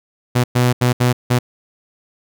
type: tone bursts at uneven times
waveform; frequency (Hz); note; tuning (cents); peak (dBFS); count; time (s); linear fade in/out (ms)
sawtooth; 123.47; B2; 0; -8; 5; 0.35-0.44 / 0.55-0.73 / 0.81-0.93 / 1-1.13 / 1.3-1.39; 10
effects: none